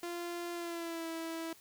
sawtooth tone with pitch glide, 345.9 to 327.8 Hz, F4 to E4, -17 to -10 cents, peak -34 dBFS, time 0.03-1.53 s, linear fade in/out 2 ms, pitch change -93 cents, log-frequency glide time 0.53-1.08 s, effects white hiss -60 dBFS RMS until 1.6 s

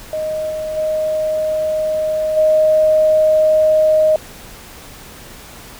sine tone with level steps, 622.3 Hz, D#5, in tune, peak -18 / -20 / -15 / -9 dBFS, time 0.13-4.16 s, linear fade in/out 2 ms, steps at 0.49 / 0.76 / 2.36 s, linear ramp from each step 20 ms, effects pink hiss -37 dBFS RMS until 5.79 s

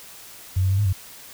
sine tone with pitch steps, 92.8 / 94.8 / 96.7 / 103.4 / 94.5 Hz, F#2 / F#2 / G2 / G#2 / F#2, +6 / +43 / -23 / -7 / +37 cents, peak -17 dBFS, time 0.56-0.93 s, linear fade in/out 10 ms, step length 74 ms, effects white hiss -43 dBFS RMS until 1.33 s

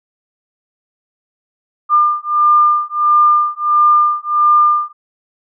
sine beating tone pair, 1200 / 1201.5 Hz, D6 / D6, +37 / +39 cents, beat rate 1.5 Hz, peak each -12 dBFS, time 1.89-4.93 s, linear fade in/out 50 ms, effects none

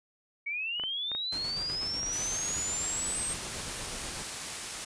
sine linear sweep, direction up, 2221 to 8490 Hz, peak -31 dBFS, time 0.46-3.34 s, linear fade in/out 10 ms
clicks, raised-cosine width 0.5 ms, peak -26 dBFS, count 11, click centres 0.798 / 0.837 / 1.117 / 1.15 / 1.699 / 1.832 / 2.031 / 2.16 / 2.258 / 2.506 / 3.125 s
pink noise with tremolo, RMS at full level -41 dBFS, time 1.32-4.23 s, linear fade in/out 5 ms, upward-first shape square, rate 8.1 Hz, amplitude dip 35%
white noise, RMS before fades -37 dBFS, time 2.12-4.85 s, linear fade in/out 10 ms
effects resampled to 22050 Hz

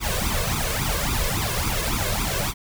pink noise with flanger, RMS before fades -24 dBFS, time 0-2.54 s, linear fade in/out 50 ms, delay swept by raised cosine 0.82 to 1.92 ms, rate 3.6 Hz, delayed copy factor +0.85, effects none

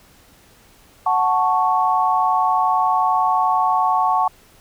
sine chord, F# minor, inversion none, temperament equal, 740 / 880 / 1108.7 Hz, F#5 / A5 / C#6, 0 / 0 / 0 cents, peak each -19 dBFS, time 1.06-4.28 s, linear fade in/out 5 ms, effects pink hiss -51 dBFS RMS until 4.6 s

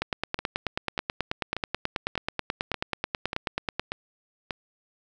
two click trains, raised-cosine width 0.3 ms, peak -10 / -14 dBFS, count 36 / 8, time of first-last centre 0.02-3.796 / 0.39-4.508 s, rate 9.27 / 1.7 Hz, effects none

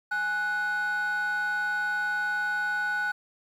triangle tone pair together, 830.6 / 1480 Hz, G#5 / F#6, 0 / 0 cents, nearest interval minor seventh, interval 1000 cents, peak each -30 / -23 dBFS, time 0.11-3.12 s, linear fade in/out 10 ms, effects tanh soft clip ceiling -22 dBFS + 10-bit

